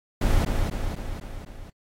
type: noise with echo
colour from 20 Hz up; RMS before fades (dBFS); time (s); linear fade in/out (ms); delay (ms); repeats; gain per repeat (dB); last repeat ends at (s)
brown; -20; 0.21-0.45; 5; 250; 5; -4; 1.7
effects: AAC 48 kbps